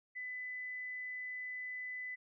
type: tone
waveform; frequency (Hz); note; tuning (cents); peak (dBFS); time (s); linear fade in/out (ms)
sine; 2003; B6; +24; -40; 0.15-2.16; 20
effects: none